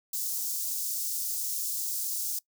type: high-pass noise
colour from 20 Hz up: white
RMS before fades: -32 dBFS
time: 0.13-2.39 s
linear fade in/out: 5 ms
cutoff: 5300 Hz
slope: 24 dB/octave
effects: noise-tail reverb RT60 0.1 s tail -22 dB re dry